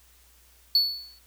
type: tone with exponential decay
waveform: triangle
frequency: 4435 Hz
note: C#8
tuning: in tune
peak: -14 dBFS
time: 0.75-1.19 s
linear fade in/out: 2 ms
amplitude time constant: 95 ms
effects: added 60 Hz sine -59 dBFS peak until 1.26 s + white hiss -59 dBFS RMS until 1.26 s